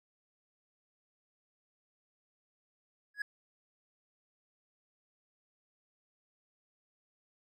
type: tone with exponential growth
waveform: triangle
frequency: 1674 Hz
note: G#6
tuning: 13 cents sharp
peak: -27 dBFS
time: 3.14-3.22 s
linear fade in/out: 5 ms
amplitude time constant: 16 ms
effects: none

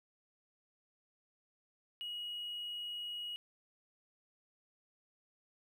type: tone with hard clipping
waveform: triangle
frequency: 2900 Hz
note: F#7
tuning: 35 cents flat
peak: -40 dBFS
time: 2.01-3.36 s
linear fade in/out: 0 ms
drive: 4 dB
effects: none

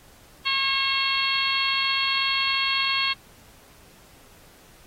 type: harmonic tone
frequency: 543 Hz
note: C#5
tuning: 36 cents flat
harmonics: 2 / 3 / 4 / 5 / 6 / 7 / 8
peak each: -29 / -34 / -29 / -27 / -27 / -35 / -28 dBFS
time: 0.45-3.14 s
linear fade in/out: 20 ms
effects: pink hiss -53 dBFS RMS until 4.86 s + AAC 48 kbps

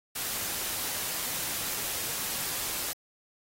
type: noise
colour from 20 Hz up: white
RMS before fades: -33 dBFS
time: 0.15-2.93 s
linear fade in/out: 10 ms
effects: AAC 48 kbps

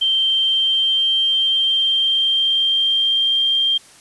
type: tone with pitch glide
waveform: sine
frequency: 3136 to 3183 Hz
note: G7 to G7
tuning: 0 to +26 cents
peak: -14 dBFS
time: 0.01-3.78 s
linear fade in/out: 10 ms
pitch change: +26 cents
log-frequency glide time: 0.18-3.43 s
effects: white hiss -46 dBFS RMS until 4 s + resampled to 24000 Hz

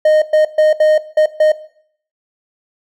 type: tone bursts at uneven times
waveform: triangle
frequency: 617 Hz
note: D#5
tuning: 15 cents flat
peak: -5 dBFS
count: 6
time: 0.05-0.22 / 0.33-0.45 / 0.58-0.73 / 0.8-0.98 / 1.17-1.26 / 1.4-1.52 s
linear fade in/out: 5 ms
effects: noise-tail reverb RT60 0.6 s tail -17 dB re dry

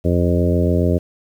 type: harmonic tone with a mistuned harmonic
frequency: 87.31 Hz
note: F2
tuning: in tune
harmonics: 1 / 2 / 3 / 4 / 5 / 6 / 7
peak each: -17 / -20 / -22 / -23 / -24 / -25 / -25 dBFS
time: 0.04-0.99 s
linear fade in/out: 20 ms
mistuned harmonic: 1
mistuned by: -21 cents
effects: 8-bit

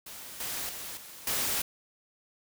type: noise with level steps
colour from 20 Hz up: white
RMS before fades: -44 / -35 / -40 / -47 / -30 dBFS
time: 0.06-1.62 s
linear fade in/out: 5 ms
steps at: 0.4 / 0.69 / 0.97 / 1.27 s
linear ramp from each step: 2 ms
effects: none

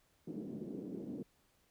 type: band-pass noise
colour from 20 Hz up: pink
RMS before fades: -44 dBFS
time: 0.27-1.23 s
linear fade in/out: 5 ms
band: 200 to 360 Hz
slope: 24 dB/octave
effects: pink hiss -73 dBFS RMS until 1.7 s

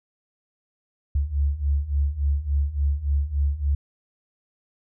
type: beating tone pair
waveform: sine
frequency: 69.2 / 72.7 Hz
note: C#2 / D2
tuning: -2 / -17 cents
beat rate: 3.5 Hz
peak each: -25 / -22 dBFS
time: 1.15-3.75 s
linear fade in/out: 5 ms
effects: none

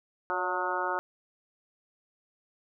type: harmonic tone with a mistuned harmonic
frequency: 181.2 Hz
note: F#3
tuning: 36 cents flat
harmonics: 2 / 3 / 4 / 5 / 6 / 7 / 8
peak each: -37 / -37 / -37 / -33 / -38 / -34 / -35 dBFS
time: 0.3-0.99 s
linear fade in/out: 0 ms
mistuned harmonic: 3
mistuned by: +48 cents
effects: none

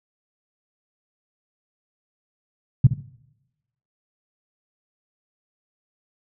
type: tone with echo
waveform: sine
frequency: 130.4 Hz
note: C3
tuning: 5 cents flat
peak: -7 dBFS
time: 2.84-2.87 s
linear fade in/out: 5 ms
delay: 68 ms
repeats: 2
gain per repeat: -12 dB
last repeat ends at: 3.006 s
effects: noise-tail reverb RT60 1.0 s tail -21 dB re dry

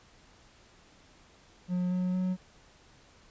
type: tone with pitch steps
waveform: triangle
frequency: 180 / 182.09 / 184.21 Hz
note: F#3 / F#3 / F#3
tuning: -47 / -27 / -7 cents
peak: -25 dBFS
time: 1.68-2.37 s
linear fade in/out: 50 ms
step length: 230 ms
effects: pink hiss -59 dBFS RMS until 3.3 s + resampled to 16000 Hz

